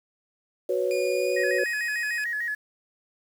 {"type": "chord", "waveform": "sine", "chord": "F# suspended fourth", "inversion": "none", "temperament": "equal", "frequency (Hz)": [370, 493.9, 554.4], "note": ["F#4", "B4", "C#5"], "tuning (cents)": [0, 0, 0], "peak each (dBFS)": -27, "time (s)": [0.69, 1.64], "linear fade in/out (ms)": 5}
{"type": "tone with pitch glide", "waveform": "sawtooth", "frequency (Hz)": [2440, 2506], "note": ["D#7", "D#7"], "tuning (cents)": [-34, 12], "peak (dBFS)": -30, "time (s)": [0.91, 2.24], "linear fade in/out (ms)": 0, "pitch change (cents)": 46, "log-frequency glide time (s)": [1.14, 1.64]}
{"type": "tone with vibrato", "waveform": "sine", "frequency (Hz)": 1792, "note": "A6", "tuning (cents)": 31, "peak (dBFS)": -26, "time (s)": [1.36, 2.55], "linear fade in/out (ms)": 10, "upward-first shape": "square", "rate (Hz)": 6.7, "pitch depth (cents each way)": 86}
{"effects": ["low-pass 12000 Hz 12 dB/octave", "8-bit"]}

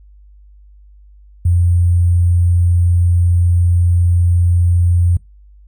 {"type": "tone with sample-and-hold", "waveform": "sine", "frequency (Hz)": 87.31, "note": "F2", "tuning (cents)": 0, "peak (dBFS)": -9, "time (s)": [1.45, 5.17], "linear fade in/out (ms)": 5, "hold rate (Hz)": 8820, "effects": ["noise-tail reverb RT60 0.2 s tail -22 dB re dry", "added 50 Hz sine -40 dBFS peak until 5.67 s"]}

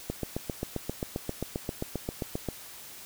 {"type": "click train", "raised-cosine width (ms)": 2, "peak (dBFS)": -17, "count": 19, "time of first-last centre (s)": [0.1, 2.487], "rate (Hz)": 7.54, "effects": ["white hiss -46 dBFS RMS until 3.05 s"]}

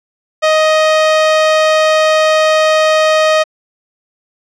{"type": "tone", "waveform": "sawtooth", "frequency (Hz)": 625, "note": "D#5", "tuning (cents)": 8, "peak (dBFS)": -4, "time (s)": [0.42, 3.44], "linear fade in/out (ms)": 20, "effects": ["low-pass 5000 Hz 12 dB/octave"]}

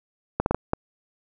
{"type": "clicks", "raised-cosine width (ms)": 1, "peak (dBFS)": -7, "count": 5, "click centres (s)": [0.4, 0.461, 0.51, 0.546, 0.734], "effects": []}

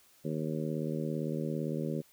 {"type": "harmonic tone", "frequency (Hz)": 77.7, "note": "D#2", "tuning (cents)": -2, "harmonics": [2, 3, 4, 5, 6, 7], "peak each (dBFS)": [-35, -37, -40, -40, -42, -42], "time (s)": [0.24, 2.02], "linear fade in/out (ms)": 20, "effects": ["white hiss -63 dBFS RMS until 2.12 s"]}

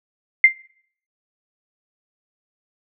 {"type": "tone with exponential decay", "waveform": "sine", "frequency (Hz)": 2093, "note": "C7", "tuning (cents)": 0, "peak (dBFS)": -3, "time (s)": [0.44, 0.56], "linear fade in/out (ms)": 2, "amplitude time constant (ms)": 24, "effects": ["noise-tail reverb RT60 0.6 s tail -23 dB re dry"]}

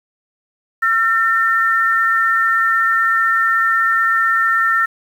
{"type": "tone pair together", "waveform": "sine", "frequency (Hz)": [1354.5, 1808], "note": ["E6", "A6"], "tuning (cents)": [47, 47], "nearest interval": "perfect fourth", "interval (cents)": 500, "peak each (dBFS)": [-15, -15], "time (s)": [0.82, 4.86], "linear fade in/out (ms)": 10, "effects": ["7-bit"]}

